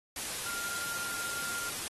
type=tone in noise; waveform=sine; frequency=1396.9 Hz; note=F6; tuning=in tune; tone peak=-39 dBFS; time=0.46-1.7 s; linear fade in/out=2 ms; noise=white; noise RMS=-37 dBFS; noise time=0.16-1.88 s; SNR=-5 dB; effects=AAC 32 kbps